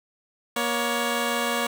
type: tone pair together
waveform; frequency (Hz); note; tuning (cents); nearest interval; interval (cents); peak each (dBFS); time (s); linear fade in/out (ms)
10% pulse; 237.2 / 559.9; A#3 / C#5; +30 / +17; octave + minor third; 1487; -18; 0.56-1.67; 5
effects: none